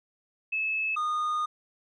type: tone pair in turn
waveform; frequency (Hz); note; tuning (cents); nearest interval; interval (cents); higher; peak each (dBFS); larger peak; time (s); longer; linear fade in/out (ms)
sine / triangle; 2600 / 1227; E7 / D#6; -24 / -25; octave + minor second; 1301; first; -26 / -24; second; 0.52-0.96 / 0.96-1.46; second; 10
effects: resampled to 22050 Hz